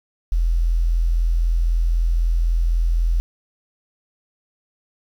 sine tone, 41.94 Hz, E1, 31 cents sharp, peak -15 dBFS, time 0.32-3.2 s, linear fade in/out 0 ms, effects 8-bit

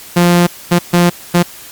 sawtooth tone bursts at uneven times, 174.61 Hz, F3, in tune, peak -3 dBFS, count 4, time 0.16-0.47 / 0.71-0.79 / 0.93-1.1 / 1.34-1.43 s, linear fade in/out 10 ms, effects white hiss -34 dBFS RMS until 1.71 s + Opus 48 kbps

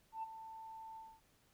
sine tone with ADSR envelope, 890 Hz, A5, 20 cents sharp, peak -37 dBFS, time 0.12-1.21 s, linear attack 110 ms, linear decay 19 ms, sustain -11 dB, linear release 240 ms, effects tanh soft clip ceiling -36 dBFS + pink hiss -72 dBFS RMS until 1.53 s

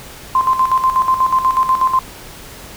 sine tone with tremolo, 1042 Hz, C6, 7 cents flat, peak -9 dBFS, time 0.35-1.99 s, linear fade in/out 2 ms, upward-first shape square, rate 8.2 Hz, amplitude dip 65%, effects pink hiss -35 dBFS RMS until 2.76 s

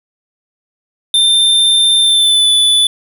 square tone with pitch glide, 3584 to 3480 Hz, A7 to A7, +31 to -20 cents, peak -8 dBFS, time 1.14-2.87 s, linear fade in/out 2 ms, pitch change -51 cents, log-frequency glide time 2-2.5 s, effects none

